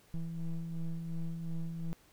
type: ring-modulated tone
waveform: triangle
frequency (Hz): 82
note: E2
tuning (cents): -9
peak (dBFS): -29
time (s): 0.14-1.93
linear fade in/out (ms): 0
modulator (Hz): 83.4
effects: pink hiss -64 dBFS RMS until 2.12 s